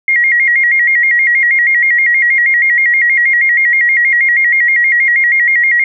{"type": "tone with vibrato", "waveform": "sine", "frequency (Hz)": 2017, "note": "B6", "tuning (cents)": 36, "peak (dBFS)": -7, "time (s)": [0.08, 5.84], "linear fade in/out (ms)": 2, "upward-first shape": "square", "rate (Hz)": 6.3, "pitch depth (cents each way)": 92, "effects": []}